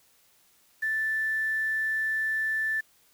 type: tone with quantisation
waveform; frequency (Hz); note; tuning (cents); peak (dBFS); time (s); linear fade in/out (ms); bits
sine; 1760; A6; 0; -25; 0.82-2.81; 10; 8
effects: white hiss -63 dBFS RMS until 3.13 s